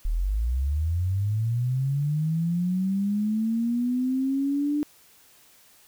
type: linear sweep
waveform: sine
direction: up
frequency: 36.15 to 298.1 Hz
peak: -22 dBFS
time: 0.05-4.83 s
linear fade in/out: 0 ms
effects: white hiss -56 dBFS RMS until 5.87 s